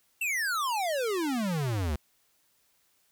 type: exponential sweep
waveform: square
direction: down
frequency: 2747 to 69.6 Hz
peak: -28 dBFS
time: 0.21-1.96 s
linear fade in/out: 5 ms
effects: white hiss -69 dBFS RMS until 3.11 s